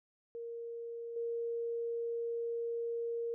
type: tone with level steps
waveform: sine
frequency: 466.2 Hz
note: A#4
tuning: in tune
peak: -40 / -34 dBFS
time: 0.35-3.34 s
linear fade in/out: 0 ms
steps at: 1.16 s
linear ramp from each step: 5 ms
effects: none

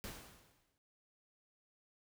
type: noise with exponential decay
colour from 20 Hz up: pink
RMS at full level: -45 dBFS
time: 0.04-0.78 s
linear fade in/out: 0 ms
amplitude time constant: 160 ms
effects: none

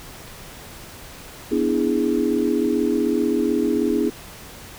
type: chord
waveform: sine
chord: E dominant seventh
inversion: second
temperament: equal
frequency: 246.9 / 293.7 / 329.6 / 415.3 Hz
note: B3 / D4 / E4 / G#4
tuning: 0 / 0 / 0 / 0 cents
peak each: -23 dBFS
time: 1.51-4.1 s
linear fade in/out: 10 ms
effects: pink hiss -40 dBFS RMS until 4.78 s

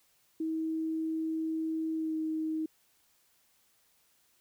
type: tone with pitch glide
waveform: sine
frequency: 320 to 315.6 Hz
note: D#4 to D#4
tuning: +49 to +25 cents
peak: -30 dBFS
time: 0.4-2.66 s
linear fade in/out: 5 ms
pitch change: -24 cents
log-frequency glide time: 1.94-2.15 s
effects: white hiss -69 dBFS RMS until 4.4 s

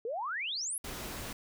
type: exponential sweep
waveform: sine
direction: up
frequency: 430 to 11460 Hz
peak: -33 dBFS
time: 0.05-0.78 s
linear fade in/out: 2 ms
type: noise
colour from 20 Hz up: pink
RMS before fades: -41 dBFS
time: 0.84-1.33 s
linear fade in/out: 5 ms
effects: none

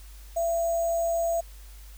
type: tone with sample-and-hold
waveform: sine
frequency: 672 Hz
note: E5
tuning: 33 cents sharp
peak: -23 dBFS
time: 0.36-1.41 s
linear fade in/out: 10 ms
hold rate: 7350 Hz
effects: added 50 Hz sine -43 dBFS peak until 1.97 s + white hiss -54 dBFS RMS until 1.97 s

